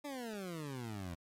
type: exponential sweep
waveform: 20% pulse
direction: down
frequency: 298.5 to 82.41 Hz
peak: -36 dBFS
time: 0.04-1.15 s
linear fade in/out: 10 ms
effects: MP3 64 kbps